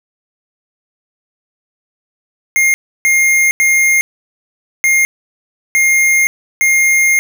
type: tone bursts at uneven times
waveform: square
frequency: 2126 Hz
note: C7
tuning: 27 cents sharp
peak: -9 dBFS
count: 6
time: 2.56-2.74 / 3.05-3.51 / 3.6-4.01 / 4.84-5.05 / 5.75-6.27 / 6.61-7.19 s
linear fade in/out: 0 ms
effects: none